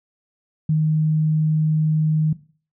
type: tone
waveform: sine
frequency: 155.56 Hz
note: D#3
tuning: in tune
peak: -15 dBFS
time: 0.69-2.33 s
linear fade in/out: 5 ms
effects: noise-tail reverb RT60 0.4 s tail -17 dB re dry